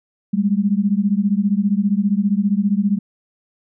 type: beating tone pair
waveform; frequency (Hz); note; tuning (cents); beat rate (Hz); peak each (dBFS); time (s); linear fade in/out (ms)
sine; 196 / 211; G3 / G#3; 0 / +28; 15; -17 / -18; 0.33-2.99; 10
effects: none